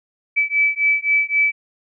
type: beating tone pair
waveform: sine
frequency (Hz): 2302 / 2305.8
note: D7 / D7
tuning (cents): -35 / -32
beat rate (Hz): 3.8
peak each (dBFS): -18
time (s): 0.36-1.52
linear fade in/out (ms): 20
effects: none